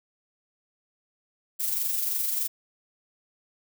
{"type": "noise with amplitude modulation", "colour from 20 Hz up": "violet", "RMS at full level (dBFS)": -26, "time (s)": [1.59, 2.48], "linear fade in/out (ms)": 20, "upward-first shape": "sine", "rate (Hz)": 23.2, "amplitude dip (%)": 40, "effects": []}